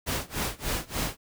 pink noise with tremolo, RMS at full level -28 dBFS, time 0.06-1.17 s, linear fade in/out 20 ms, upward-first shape sine, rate 3.4 Hz, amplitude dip 95%, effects none

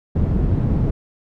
white low-pass noise, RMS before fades -18 dBFS, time 0.15-0.91 s, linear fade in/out 10 ms, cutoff 150 Hz, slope 12 dB/octave, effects none

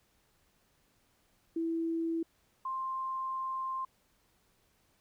sine tone pair in turn, 329.6 / 1051.9 Hz, E4 / C6, 0 / +9 cents, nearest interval octave + minor sixth, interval 2009 cents, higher second, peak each -30 / -33 dBFS, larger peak first, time 1.56-2.23 / 2.65-3.85 s, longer second, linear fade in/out 5 ms, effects pink hiss -71 dBFS RMS until 5 s

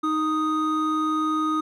triangle tone pair together, 311.1 / 1244.4 Hz, D#4 / D#6, 0 / 0 cents, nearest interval 2 octaves, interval 2400 cents, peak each -22 dBFS, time 0.03-1.61 s, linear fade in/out 10 ms, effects none

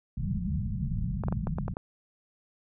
white low-pass noise, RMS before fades -31 dBFS, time 0.17-1.74 s, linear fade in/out 5 ms, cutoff 210 Hz, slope 96 dB/octave
clicks, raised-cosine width 1 ms, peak -20 dBFS, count 7, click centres 1.237 / 1.284 / 1.325 / 1.471 / 1.585 / 1.681 / 1.769 s
effects none

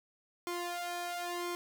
sawtooth tone with flanger, 350.2 Hz, F4, 5 cents sharp, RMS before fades -38 dBFS, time 0.47-1.55 s, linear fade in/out 0 ms, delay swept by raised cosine 0.91 to 1.62 ms, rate 0.98 Hz, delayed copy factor +0.95, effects none

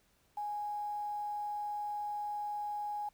sine tone with quantisation, 830.6 Hz, G#5, in tune, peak -35 dBFS, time 0.37-3.09 s, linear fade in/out 5 ms, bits 10, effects pink hiss -71 dBFS RMS until 3.13 s

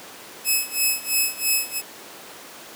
5% pulse tone with tremolo, 2581 Hz, E7, 37 cents flat, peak -8 dBFS, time 0.44-1.82 s, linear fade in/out 50 ms, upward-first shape sine, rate 3 Hz, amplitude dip 90%, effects pink hiss -40 dBFS RMS until 2.75 s + high-pass 300 Hz 12 dB/octave

